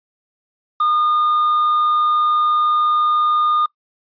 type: tone with quantisation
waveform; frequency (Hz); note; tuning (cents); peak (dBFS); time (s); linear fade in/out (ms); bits
triangle; 1219; D#6; -36; -12; 0.8-3.66; 5; 7
effects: noise-tail reverb RT60 0.1 s tail -21 dB re dry + resampled to 11025 Hz